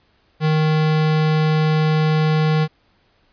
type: tone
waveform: square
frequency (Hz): 155.56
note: D#3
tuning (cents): 0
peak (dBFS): -15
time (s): 0.4-2.68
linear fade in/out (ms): 50
effects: pink hiss -60 dBFS RMS until 3.32 s + resampled to 11025 Hz